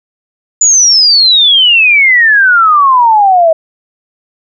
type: exponential sweep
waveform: sine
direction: down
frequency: 7040 to 632 Hz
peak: -3 dBFS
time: 0.61-3.53 s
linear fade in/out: 5 ms
effects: none